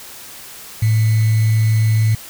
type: tone with sample-and-hold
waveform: sine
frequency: 110 Hz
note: A2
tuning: in tune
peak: -11 dBFS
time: 0.82-2.15 s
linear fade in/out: 5 ms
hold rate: 2100 Hz
effects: white hiss -36 dBFS RMS until 2.29 s